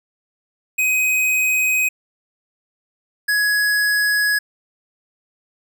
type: tone pair in turn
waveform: square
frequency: 2516 / 1676.3 Hz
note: D#7 / G#6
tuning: +19 / +16 cents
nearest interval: perfect fifth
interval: 703 cents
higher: first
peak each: -16 dBFS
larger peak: neither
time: 0.78-1.89 / 3.28-4.39 s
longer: neither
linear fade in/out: 10 ms
effects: none